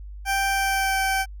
20% pulse tone with pitch glide, 784 to 772.8 Hz, G5 to G5, 0 to -25 cents, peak -16 dBFS, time 0.25-1.26 s, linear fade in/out 50 ms, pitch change -25 cents, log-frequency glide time 0.48-0.99 s, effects added 50 Hz sine -35 dBFS peak until 1.4 s

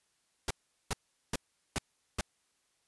pink noise bursts, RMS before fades -32 dBFS, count 5, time 0.48-2.21 s, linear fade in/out 2 ms, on 26 ms, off 400 ms, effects white hiss -75 dBFS RMS until 2.87 s + resampled to 24000 Hz

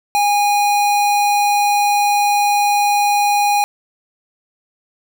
square tone, 820 Hz, G#5, 22 cents flat, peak -13 dBFS, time 0.15-3.64 s, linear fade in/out 0 ms, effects none

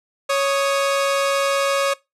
sawtooth tone pair together, 554.4 / 1244.5 Hz, C#5 / D#6, 0 / 0 cents, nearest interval octave + major second, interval 1400 cents, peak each -14 / -21 dBFS, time 0.29-1.94 s, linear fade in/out 10 ms, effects noise-tail reverb RT60 0.2 s tail -21 dB re dry + low-pass 10000 Hz 12 dB/octave

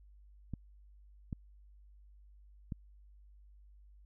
clicks, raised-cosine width 5 ms, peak -26 dBFS, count 3, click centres 0.537 / 1.328 / 2.722 s, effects added 50 Hz sine -56 dBFS peak until 4.05 s

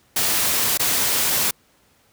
white noise with dropouts, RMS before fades -20 dBFS, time 0.16-1.51 s, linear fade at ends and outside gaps 5 ms, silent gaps 0.775-0.795 s, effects pink hiss -59 dBFS RMS until 2.12 s + high-pass 60 Hz 12 dB/octave

